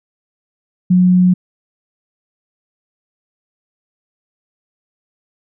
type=tone; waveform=sine; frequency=181.5 Hz; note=F#3; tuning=33 cents flat; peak=-7 dBFS; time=0.9-1.34 s; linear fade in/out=10 ms; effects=none